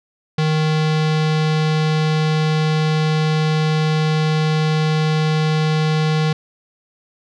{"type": "tone with low-pass filter", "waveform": "square", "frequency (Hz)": 155.56, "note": "D#3", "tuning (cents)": 0, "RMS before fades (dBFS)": -17, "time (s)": [0.38, 6.33], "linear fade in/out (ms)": 5, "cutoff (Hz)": 4300, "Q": 1.6, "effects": []}